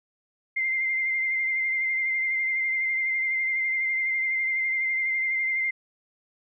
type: tone with vibrato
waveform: sine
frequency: 2093 Hz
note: C7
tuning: in tune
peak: -23 dBFS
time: 0.56-5.71 s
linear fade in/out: 10 ms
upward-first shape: triangle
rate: 12 Hz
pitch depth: 30 cents each way
effects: none